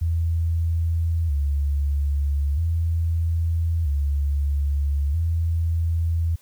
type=tone with vibrato; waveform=sine; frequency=76.8 Hz; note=D#2; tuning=22 cents flat; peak=-19 dBFS; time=0.01-6.36 s; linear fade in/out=10 ms; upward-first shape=square; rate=0.39 Hz; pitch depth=130 cents each way; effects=white hiss -57 dBFS RMS until 6.41 s